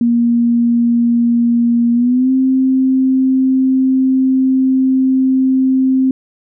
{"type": "tone with pitch glide", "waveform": "sine", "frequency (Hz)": [236.2, 262.1], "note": ["A#3", "C4"], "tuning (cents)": [23, 3], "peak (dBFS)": -9, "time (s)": [0.01, 6.11], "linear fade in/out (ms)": 2, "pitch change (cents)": 180, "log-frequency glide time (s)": [1.93, 2.31], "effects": []}